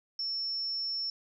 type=tone; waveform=sine; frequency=5400 Hz; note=E8; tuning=41 cents sharp; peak=-31 dBFS; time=0.19-1.1 s; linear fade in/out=2 ms; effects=none